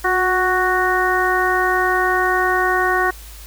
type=harmonic tone with a mistuned harmonic; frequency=370 Hz; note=F#4; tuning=in tune; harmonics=1 / 2 / 3 / 4 / 5; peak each=-21 / -21 / -21 / -21 / -21 dBFS; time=0.04-3.11 s; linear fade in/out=10 ms; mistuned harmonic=1; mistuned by=-31 cents; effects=added 53 Hz sine -36 dBFS peak until 3.46 s + white hiss -41 dBFS RMS until 3.46 s